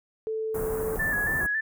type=tone; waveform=sine; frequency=440 Hz; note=A4; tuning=in tune; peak=-27 dBFS; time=0.27-0.96 s; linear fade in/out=0 ms
type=band-stop noise; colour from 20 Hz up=pink; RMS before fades=-34 dBFS; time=0.54-1.47 s; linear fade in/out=10 ms; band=1400 to 9800 Hz; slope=24 dB/octave
type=tone with vibrato; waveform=sine; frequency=1719 Hz; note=A6; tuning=41 cents flat; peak=-24 dBFS; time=0.99-1.61 s; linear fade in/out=10 ms; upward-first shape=square; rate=3.6 Hz; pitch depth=44 cents each way
effects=none